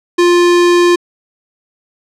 square tone, 350 Hz, F4, 4 cents sharp, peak -7 dBFS, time 0.18-0.96 s, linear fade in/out 10 ms, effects low-pass 7000 Hz 12 dB/octave

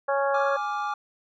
harmonic tone, 277.2 Hz, C#4, in tune, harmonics 2 / 3 / 4 / 5 / 6, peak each -24 / -28 / -30 / -32 / -34 dBFS, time 0.08-0.57 s, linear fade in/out 10 ms
triangle chord, D diminished, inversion second, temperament equal with one note detuned, 830.6 / 1174.7 / 1403.4 Hz, Ab5 / D6 / F6, 0 / 0 / +8 cents, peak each -28 / -28 / -33 dBFS, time 0.34-0.94 s, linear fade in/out 5 ms
effects resampled to 16000 Hz

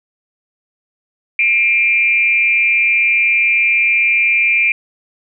sine tone with frequency modulation, 2375 Hz, D7, 19 cents sharp, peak -10 dBFS, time 1.39-4.72 s, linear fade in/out 2 ms, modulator 217 Hz, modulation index 0.57, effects none

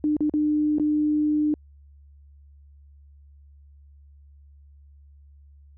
sine tone with dropouts, 300.9 Hz, D4, 42 cents sharp, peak -19 dBFS, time 0.04-1.54 s, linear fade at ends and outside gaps 1 ms, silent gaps 0.167-0.206 / 0.296-0.338 / 0.784-0.797 s, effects added 71 Hz sine -48 dBFS peak until 5.77 s

